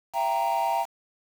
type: chord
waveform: triangle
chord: E diminished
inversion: none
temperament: equal with one note detuned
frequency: 674.3 / 784 / 932.3 Hz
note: E5 / G5 / Bb5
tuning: +39 / 0 / 0 cents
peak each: -26 / -24 / -23 dBFS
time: 0.13-0.86 s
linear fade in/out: 50 ms
effects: tanh soft clip ceiling -17 dBFS + 7-bit